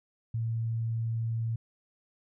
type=tone; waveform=sine; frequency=114 Hz; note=A#2; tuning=38 cents flat; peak=-28 dBFS; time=0.34-1.56 s; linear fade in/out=5 ms; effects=none